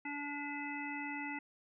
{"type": "harmonic tone", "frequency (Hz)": 288.3, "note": "D4", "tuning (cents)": -32, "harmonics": [1, 3, 5, 7, 9], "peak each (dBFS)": [-43, -45, -50, -43, -47], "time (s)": [0.05, 1.39], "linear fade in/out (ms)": 5, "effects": []}